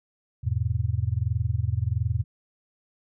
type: chord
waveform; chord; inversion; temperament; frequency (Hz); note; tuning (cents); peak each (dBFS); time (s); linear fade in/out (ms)
sine; E major; none; equal with one note detuned; 82.41 / 103.83 / 125.27; E2 / G#2 / B2; 0 / 0 / +25; -28 / -26 / -28; 0.43-2.24; 20
effects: none